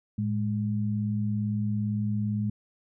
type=tone pair together; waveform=sine; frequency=110 / 207.7 Hz; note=A2 / G#3; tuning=0 / 0 cents; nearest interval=major seventh; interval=1100 cents; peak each=-28 dBFS; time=0.18-2.5 s; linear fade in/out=5 ms; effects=none